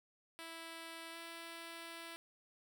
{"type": "tone with pitch glide", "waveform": "5% pulse", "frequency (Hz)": [329.6, 333.2], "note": ["E4", "E4"], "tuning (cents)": [0, 19], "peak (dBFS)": -36, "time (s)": [0.39, 2.16], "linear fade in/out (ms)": 0, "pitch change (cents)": 19, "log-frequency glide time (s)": [1.11, 1.17], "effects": []}